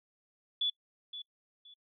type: tone with echo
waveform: sine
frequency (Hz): 3439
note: A7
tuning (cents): -40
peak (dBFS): -28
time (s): 0.61-0.7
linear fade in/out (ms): 5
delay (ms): 520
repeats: 2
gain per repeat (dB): -12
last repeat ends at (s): 1.74
effects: noise-tail reverb RT60 0.1 s tail -25 dB re dry